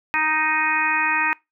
harmonic tone, 311.1 Hz, D#4, in tune, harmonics 1 / 3 / 4 / 5 / 6 / 7 / 8, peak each -35 / -24 / -28 / -27 / -24 / -30 / -23 dBFS, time 0.14-1.33 s, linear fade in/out 0 ms, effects noise-tail reverb RT60 0.2 s tail -23 dB re dry

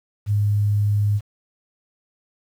sine tone, 103.3 Hz, G#2, 9 cents flat, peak -16 dBFS, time 0.26-1.21 s, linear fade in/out 50 ms, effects 8-bit

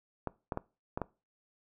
clicks, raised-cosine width 1 ms, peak -19 dBFS, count 5, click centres 0.273 / 0.522 / 0.574 / 0.975 / 1.017 s, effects noise-tail reverb RT60 0.3 s tail -21 dB re dry

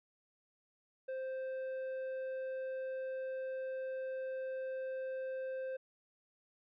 sine tone with tanh clipping, 523.3 Hz, C5, in tune, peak -39 dBFS, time 1.08-5.77 s, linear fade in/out 10 ms, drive 7 dB, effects none

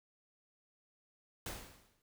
pink noise with exponential decay, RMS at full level -40 dBFS, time 1.46-2.02 s, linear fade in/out 2 ms, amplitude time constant 120 ms, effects none

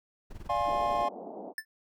brown noise with tremolo, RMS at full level -41 dBFS, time 0.3-1.04 s, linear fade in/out 10 ms, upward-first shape sine, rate 20 Hz, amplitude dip 80%
triangle chord, D half-diminished seventh, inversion none, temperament equal with one note detuned, 587.3 / 698.5 / 830.6 / 1064.8 Hz, D5 / F5 / Ab5 / C6, 0 / 0 / 0 / +30 cents, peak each -32 / -29 / -30 / -29 dBFS, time 0.49-1.09 s, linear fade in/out 10 ms
white band-pass noise, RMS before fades -42 dBFS, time 0.64-1.54 s, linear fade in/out 50 ms, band 200 to 800 Hz, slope 48 dB/octave
square tone with exponential decay, 1760 Hz, A6, in tune, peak -30 dBFS, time 1.58-1.65 s, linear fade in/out 2 ms, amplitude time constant 15 ms
effects none

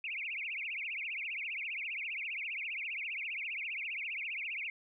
sine tone with vibrato, 2416 Hz, D7, 48 cents sharp, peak -36 dBFS, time 0.04-4.7 s, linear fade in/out 2 ms, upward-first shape triangle, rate 15 Hz, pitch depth 280 cents each way, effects none

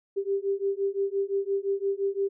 sine beating tone pair, 392 / 397.8 Hz, G4 / G4, 0 / +25 cents, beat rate 5.8 Hz, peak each -28 dBFS, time 0.16-2.29 s, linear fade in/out 20 ms, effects none

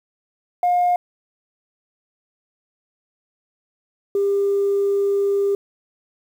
sine tone pair in turn, 712 / 399.6 Hz, F5 / G4, +33 / +33 cents, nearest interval minor seventh, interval 1000 cents, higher first, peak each -13 / -15 dBFS, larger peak first, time 0.63-0.96 / 4.15-5.55 s, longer second, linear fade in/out 2 ms, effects tanh soft clip ceiling -12 dBFS + 8-bit

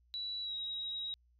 sine tone with pitch glide, 3934 to 3822 Hz, B7 to A#7, -7 to +43 cents, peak -37 dBFS, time 0.14-1.14 s, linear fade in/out 0 ms, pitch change -50 cents, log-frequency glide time 0.42-0.55 s, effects added 60 Hz sine -66 dBFS peak until 1.39 s

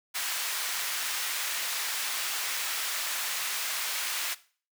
pink high-pass noise, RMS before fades -32 dBFS, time 0.14-4.35 s, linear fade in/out 20 ms, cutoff 1500 Hz, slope 12 dB/octave, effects noise-tail reverb RT60 0.4 s tail -17 dB re dry

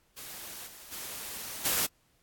white noise with level steps, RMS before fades -43 / -49 / -40 / -28 dBFS, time 0.16-1.87 s, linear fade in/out 20 ms, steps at 0.66 / 0.91 / 1.64 s, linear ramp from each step 20 ms, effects pink hiss -69 dBFS RMS until 2.22 s + AAC 64 kbps

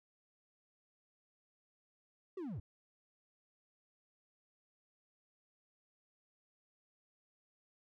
triangle linear sweep, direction down, 399.7 to 76.3 Hz, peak -38 dBFS, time 2.37-2.6 s, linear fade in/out 5 ms, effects none

